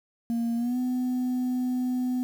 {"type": "tone with pitch glide", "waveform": "sine", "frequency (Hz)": [233.1, 251.3], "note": ["A#3", "B3"], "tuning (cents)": [0, 30], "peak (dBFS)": -22, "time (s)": [0.3, 2.23], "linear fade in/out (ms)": 0, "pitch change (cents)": 130, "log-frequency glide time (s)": [0.56, 0.78], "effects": ["tanh soft clip ceiling -23 dBFS", "8-bit"]}